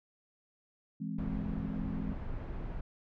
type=chord; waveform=sine; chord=E augmented; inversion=none; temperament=equal; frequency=164.81 / 207.7 / 261.6 Hz; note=E3 / G#3 / B#3; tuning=0 / 0 / 0 cents; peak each=-39 / -38 / -41 dBFS; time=1-2.14 s; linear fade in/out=10 ms
type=noise; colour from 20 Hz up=brown; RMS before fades=-39 dBFS; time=1.18-2.81 s; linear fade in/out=5 ms
effects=low-pass 2000 Hz 12 dB/octave